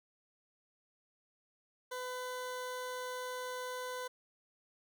20% pulse tone, 503 Hz, B4, 32 cents sharp, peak -34 dBFS, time 1.91-4.08 s, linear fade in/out 10 ms, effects none

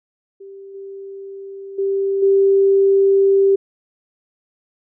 sine tone with level steps, 392 Hz, G4, in tune, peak -34 / -30 / -16 / -10 dBFS, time 0.4-3.56 s, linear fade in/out 10 ms, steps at 0.74 / 1.78 / 2.22 s, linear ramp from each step 10 ms, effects none

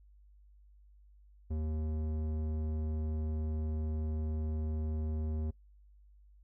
square tone with low-pass filter, 77.78 Hz, D#2, in tune, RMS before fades -35 dBFS, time 1.5-5.51 s, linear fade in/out 10 ms, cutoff 400 Hz, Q 0.74, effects noise-tail reverb RT60 0.1 s tail -21 dB re dry + added 50 Hz sine -57 dBFS peak until 6.43 s

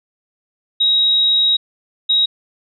sine tone bursts at uneven times, 3808 Hz, A#7, 36 cents sharp, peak -11 dBFS, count 2, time 0.8-1.57 / 2.09-2.26 s, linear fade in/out 10 ms, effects none

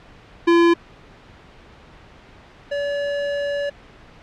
square tone pair in turn, 340 / 571.8 Hz, F4 / D5, -46 / -46 cents, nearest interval major sixth, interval 900 cents, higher second, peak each -12 / -22 dBFS, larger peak first, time 0.47-0.74 / 2.71-3.7 s, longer second, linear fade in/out 10 ms, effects pink hiss -46 dBFS RMS until 4.22 s + low-pass 3000 Hz 12 dB/octave

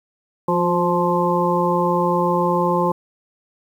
harmonic tone with a mistuned harmonic, 174.6 Hz, F3, in tune, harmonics 1 / 2 / 3 / 5 / 6, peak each -22 / -22 / -22 / -22 / -22 dBFS, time 0.48-2.92 s, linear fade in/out 5 ms, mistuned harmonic 2, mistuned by +34 cents, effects 8-bit

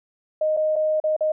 sine tone with dropouts, 620 Hz, D#5, 6 cents flat, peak -18 dBFS, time 0.41-1.32 s, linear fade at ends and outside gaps 5 ms, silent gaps 0.567-0.571 / 0.758-0.762 / 1.001-1.039 / 1.165-1.207 s, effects none

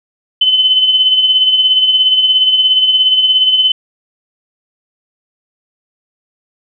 sine tone with tremolo, 3040 Hz, F#7, 46 cents sharp, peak -5 dBFS, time 0.41-3.72 s, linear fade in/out 5 ms, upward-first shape sine, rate 17 Hz, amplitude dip 50%, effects none

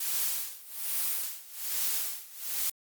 blue noise with tremolo, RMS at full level -29 dBFS, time 0-2.7 s, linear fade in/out 5 ms, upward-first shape sine, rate 1.2 Hz, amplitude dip 90%, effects Opus 48 kbps

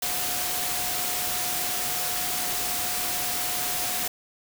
sine tone in noise, 723 Hz, F#5, 40 cents flat, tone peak -37 dBFS, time 0.02-4.08 s, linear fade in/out 5 ms, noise white, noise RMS -28 dBFS, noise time 0.02-4.08 s, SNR -12 dB, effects none

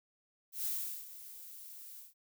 violet noise with ADSR envelope, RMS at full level -35 dBFS, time 0.52-2.14 s, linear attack 130 ms, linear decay 400 ms, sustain -15 dB, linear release 150 ms, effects none

